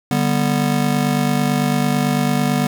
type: chord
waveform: square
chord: G major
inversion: second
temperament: just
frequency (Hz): 147 / 196 / 245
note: D3 / G3 / B3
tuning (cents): +2 / 0 / -14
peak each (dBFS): -21 / -22 / -20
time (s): 0.11-2.67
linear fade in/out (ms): 2
effects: 7-bit

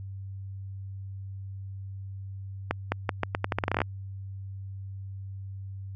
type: accelerating click train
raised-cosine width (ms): 0.5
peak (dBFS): -10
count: 16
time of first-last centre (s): 2.71-3.817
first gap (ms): 210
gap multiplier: 0.82
effects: added 97 Hz sine -36 dBFS peak until 5.95 s

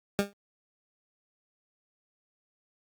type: tone with exponential decay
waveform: 20% pulse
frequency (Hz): 201.1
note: G3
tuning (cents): +44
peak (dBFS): -15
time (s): 0.19-0.33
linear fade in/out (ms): 0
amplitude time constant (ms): 29
effects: high-pass 60 Hz 12 dB/octave + Opus 48 kbps

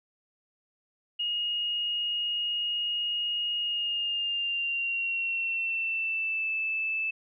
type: tone with pitch glide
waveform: sine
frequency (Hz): 2868 to 2630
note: F7 to E7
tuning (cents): +45 to -5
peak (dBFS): -27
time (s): 1.19-7.11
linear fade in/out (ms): 10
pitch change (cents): -150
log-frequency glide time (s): 3.59-6.5
effects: none

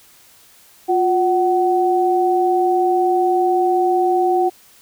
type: tone pair together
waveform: sine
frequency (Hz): 355.3 / 750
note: F4 / F#5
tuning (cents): +30 / +23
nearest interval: octave + minor second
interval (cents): 1293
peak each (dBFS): -16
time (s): 0.88-4.5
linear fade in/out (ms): 20
effects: white hiss -49 dBFS RMS until 4.81 s

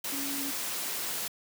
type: tone in noise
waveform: sine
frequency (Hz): 278.3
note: C#4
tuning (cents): +7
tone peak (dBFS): -36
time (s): 0.12-0.51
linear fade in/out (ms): 5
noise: white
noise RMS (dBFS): -34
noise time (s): 0.04-1.28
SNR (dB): -5
effects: high-pass 150 Hz 12 dB/octave

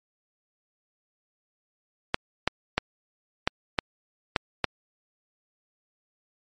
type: clicks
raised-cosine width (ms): 0.3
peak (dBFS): -5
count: 7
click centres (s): 2.144 / 2.476 / 2.78 / 3.475 / 3.788 / 4.362 / 4.643
effects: MP3 48 kbps

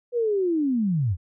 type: linear sweep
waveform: sine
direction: down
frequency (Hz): 493.9 to 77.78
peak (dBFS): -20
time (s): 0.12-1.17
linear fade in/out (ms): 50
effects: none

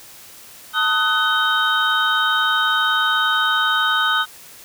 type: tone cluster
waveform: sine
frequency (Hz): 892 / 1258 / 1498 / 3104 / 3741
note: A5 / D#6 / F#6 / G7 / A#7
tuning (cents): +23 / +19 / +21 / -18 / +5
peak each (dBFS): -27 / -20 / -19 / -24 / -24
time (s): 0.73-4.26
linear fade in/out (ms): 50
effects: white hiss -42 dBFS RMS until 4.64 s

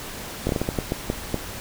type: slowing click train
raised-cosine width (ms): 2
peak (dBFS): -9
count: 10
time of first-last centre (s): 0.47-1.343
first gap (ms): 22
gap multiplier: 1.35
effects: pink hiss -35 dBFS RMS until 1.6 s

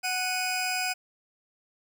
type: tone pair together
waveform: 20% pulse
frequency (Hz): 740 / 2489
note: F#5 / D#7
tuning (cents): 0 / 0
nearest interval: octave + major sixth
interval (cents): 2100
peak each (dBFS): -25 / -25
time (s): 0.03-0.94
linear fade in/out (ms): 20
effects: none

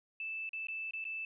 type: tone with dropouts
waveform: sine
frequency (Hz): 2637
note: E7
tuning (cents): 0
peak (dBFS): -37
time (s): 0.2-1.25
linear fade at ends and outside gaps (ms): 2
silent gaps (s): 0.492-0.532 / 0.67-0.684 / 0.909-0.935 / 1.042-1.051
effects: none

